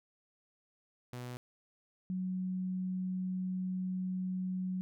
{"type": "tone pair in turn", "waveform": ["sawtooth", "sine"], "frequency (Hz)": [123.47, 185], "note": ["B2", "F#3"], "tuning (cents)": [0, 0], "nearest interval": "perfect fifth", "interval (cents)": 700, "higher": "second", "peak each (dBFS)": [-37, -33], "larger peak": "second", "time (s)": [[1.13, 1.37], [2.1, 4.81]], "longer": "second", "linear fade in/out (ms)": 0, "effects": []}